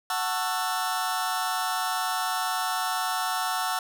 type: chord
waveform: sawtooth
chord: F# minor seventh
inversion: none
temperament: just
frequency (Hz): 740 / 888 / 1110 / 1332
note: F#5 / A5 / C#6 / E6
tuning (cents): 0 / +16 / +2 / +18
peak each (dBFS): -26 / -28 / -29 / -27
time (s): 0.1-3.79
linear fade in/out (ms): 2
effects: none